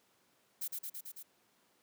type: noise with echo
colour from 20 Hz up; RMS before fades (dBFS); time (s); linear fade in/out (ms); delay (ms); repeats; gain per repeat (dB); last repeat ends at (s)
violet; -38; 0.61-0.68; 10; 110; 5; -2; 1.23
effects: pink hiss -71 dBFS RMS until 1.82 s + high-pass 200 Hz 12 dB/octave